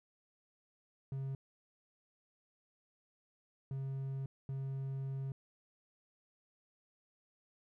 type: tone bursts at uneven times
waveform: triangle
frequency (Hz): 135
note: C#3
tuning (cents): -45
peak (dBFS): -35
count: 3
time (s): 1.12-1.35 / 3.71-4.26 / 4.49-5.32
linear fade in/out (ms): 2
effects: none